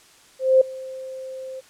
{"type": "tone with ADSR envelope", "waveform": "sine", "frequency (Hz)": 523.3, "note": "C5", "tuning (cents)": 0, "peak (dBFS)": -9, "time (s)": [0.39, 1.61], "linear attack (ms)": 220, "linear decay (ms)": 6, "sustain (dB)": -22, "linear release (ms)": 20, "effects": ["white hiss -52 dBFS RMS until 1.69 s", "low-pass 9000 Hz 12 dB/octave"]}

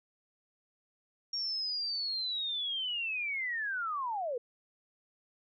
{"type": "linear sweep", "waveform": "sine", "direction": "down", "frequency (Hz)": [5588, 458.8], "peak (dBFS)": -32, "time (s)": [1.33, 4.38], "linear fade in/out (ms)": 5, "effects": []}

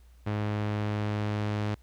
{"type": "tone with low-pass filter sweep", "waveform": "sawtooth", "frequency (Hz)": 105, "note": "G#2", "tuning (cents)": 19, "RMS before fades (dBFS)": -30, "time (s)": [0.26, 1.75], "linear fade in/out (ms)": 10, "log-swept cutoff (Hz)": [2800, 4200], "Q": 0.71, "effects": ["added 60 Hz sine -52 dBFS peak until 1.82 s", "pink hiss -67 dBFS RMS until 1.82 s"]}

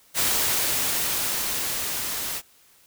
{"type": "noise with level ramp", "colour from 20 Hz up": "white", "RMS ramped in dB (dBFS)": [-22, -30], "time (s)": [0.14, 2.42], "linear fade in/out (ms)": 50, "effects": ["white hiss -57 dBFS RMS until 2.86 s"]}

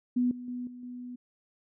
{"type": "tone with level steps", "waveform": "sine", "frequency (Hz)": 246.9, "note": "B3", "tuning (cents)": 0, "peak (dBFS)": [-23, -38, -33, -42, -38], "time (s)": [0.16, 1.16], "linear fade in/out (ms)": 10, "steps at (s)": [0.31, 0.48, 0.67, 0.83], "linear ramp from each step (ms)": 2, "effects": []}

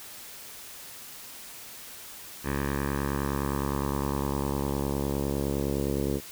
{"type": "tone with low-pass filter sweep", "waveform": "10% pulse", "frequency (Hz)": 69.8, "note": "C#2", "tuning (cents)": 13, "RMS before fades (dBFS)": -29, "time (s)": [2.43, 6.21], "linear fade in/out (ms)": 50, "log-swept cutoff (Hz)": [1900, 470], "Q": 1.9, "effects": ["white hiss -44 dBFS RMS until 6.31 s"]}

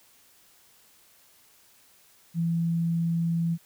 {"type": "tone", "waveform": "sine", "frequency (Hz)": 167.4, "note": "E3", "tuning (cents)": 27, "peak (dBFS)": -23, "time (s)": [2.34, 3.58], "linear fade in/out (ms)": 50, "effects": ["white hiss -59 dBFS RMS until 3.65 s"]}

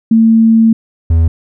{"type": "tone pair in turn", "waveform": ["sine", "triangle"], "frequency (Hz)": [225, 81.93], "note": ["A3", "E2"], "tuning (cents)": [39, -10], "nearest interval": "octave + perfect fourth", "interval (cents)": 1749, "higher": "first", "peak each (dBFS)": -4, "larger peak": "neither", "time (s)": [[0.11, 0.73], [1.1, 1.28]], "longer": "first", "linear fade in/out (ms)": 5, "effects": []}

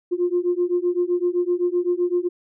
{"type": "beating tone pair", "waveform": "sine", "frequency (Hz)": [350, 357.8], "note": ["F4", "F4"], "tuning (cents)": [4, 42], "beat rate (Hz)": 7.8, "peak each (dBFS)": [-21, -21], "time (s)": [0.11, 2.29], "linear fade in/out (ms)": 20, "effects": ["tanh soft clip ceiling -11 dBFS"]}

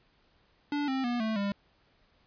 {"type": "tone with pitch steps", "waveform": "square", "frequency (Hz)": [290.4, 264.8, 241.4, 220.1, 200.7], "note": ["D4", "C4", "B3", "A3", "G3"], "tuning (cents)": [-19, 21, -39, 1, 41], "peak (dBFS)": -29, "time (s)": [0.72, 1.52], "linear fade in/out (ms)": 2, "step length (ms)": 160, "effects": ["pink hiss -67 dBFS RMS until 2.26 s", "resampled to 11025 Hz"]}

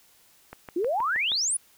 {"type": "click train", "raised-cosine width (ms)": 0.5, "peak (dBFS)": -24, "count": 6, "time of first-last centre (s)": [0.53, 1.319], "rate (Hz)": 6.34}
{"type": "exponential sweep", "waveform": "sine", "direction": "up", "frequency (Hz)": [323.4, 10548], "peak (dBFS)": -23, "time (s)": [0.76, 1.57], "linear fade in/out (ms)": 5}
{"effects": ["white hiss -59 dBFS RMS until 1.77 s"]}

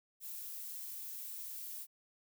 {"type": "noise", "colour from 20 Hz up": "violet", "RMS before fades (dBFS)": -45, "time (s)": [0.2, 1.87], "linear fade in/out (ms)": 50, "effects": []}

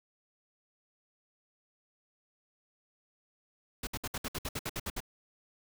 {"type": "noise bursts", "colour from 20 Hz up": "pink", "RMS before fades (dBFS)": -36, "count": 12, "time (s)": [3.83, 5.004], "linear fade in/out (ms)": 5, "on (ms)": 41, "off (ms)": 62, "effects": []}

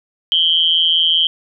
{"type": "tone with amplitude modulation", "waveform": "sine", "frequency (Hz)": 3136, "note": "G7", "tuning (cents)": 0, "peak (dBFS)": -7, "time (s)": [0.32, 1.27], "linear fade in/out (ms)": 0, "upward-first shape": "sine", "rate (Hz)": 165, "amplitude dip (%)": 95, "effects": []}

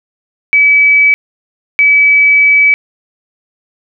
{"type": "tone bursts at uneven times", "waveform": "sine", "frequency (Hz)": 2290, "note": "D7", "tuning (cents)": -44, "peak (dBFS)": -4, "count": 2, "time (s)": [[0.53, 1.14], [1.79, 2.74]], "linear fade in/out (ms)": 0, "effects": []}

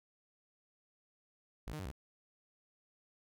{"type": "tone with pitch steps", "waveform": "sawtooth", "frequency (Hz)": [54.2, 152.9, 94.1, 64], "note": ["A1", "D#3", "F#2", "C2"], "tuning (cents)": [-25, -30, 30, -38], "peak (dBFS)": -37, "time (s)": [1.67, 1.914], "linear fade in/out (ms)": 0, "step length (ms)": 61, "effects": []}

